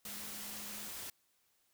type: tone in noise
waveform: sine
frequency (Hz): 207.7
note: G#3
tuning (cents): 0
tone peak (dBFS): -55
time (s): 0.05-0.89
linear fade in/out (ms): 2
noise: white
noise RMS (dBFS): -45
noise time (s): 0.05-1.1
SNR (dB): -13
effects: white hiss -75 dBFS RMS until 1.73 s